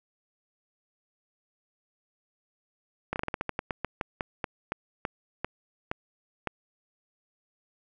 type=slowing click train; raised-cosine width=0.5 ms; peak=-14 dBFS; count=19; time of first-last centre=3.13-6.473 s; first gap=29 ms; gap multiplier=1.19; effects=none